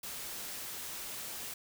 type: noise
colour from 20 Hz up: white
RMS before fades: -42 dBFS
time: 0.03-1.54 s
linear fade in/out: 5 ms
effects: none